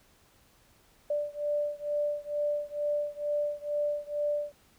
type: beating tone pair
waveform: sine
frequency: 587.3 / 589.5 Hz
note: D5 / D5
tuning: 0 / +6 cents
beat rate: 2.2 Hz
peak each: -31 / -32 dBFS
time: 1.1-4.52 s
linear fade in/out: 5 ms
effects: pink hiss -63 dBFS RMS until 4.78 s